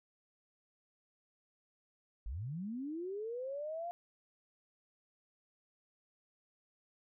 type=linear sweep; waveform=sine; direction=up; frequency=43.65 to 707 Hz; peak=-38 dBFS; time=2.26-3.91 s; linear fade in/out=0 ms; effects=none